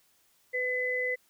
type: tone pair together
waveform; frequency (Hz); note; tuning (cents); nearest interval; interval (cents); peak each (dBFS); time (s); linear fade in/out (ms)
sine; 501 / 2014; B4 / B6; +25 / +33; 2 octaves; 2408; -32 / -29; 0.53-1.16; 20
effects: white hiss -67 dBFS RMS until 1.29 s